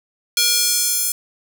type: tone with high-pass filter sweep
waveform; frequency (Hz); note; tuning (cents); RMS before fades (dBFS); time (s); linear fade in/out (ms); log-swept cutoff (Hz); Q
square; 476.5; A#4; +38; -18; 0.37-1.12; 2; 3800 to 8700; 1.2
effects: none